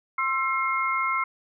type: tone cluster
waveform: sine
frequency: 1059 / 1333 / 2138 Hz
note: C6 / E6 / C7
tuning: +21 / +19 / +37 cents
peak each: -27 dBFS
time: 0.18-1.24 s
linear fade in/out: 5 ms
effects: none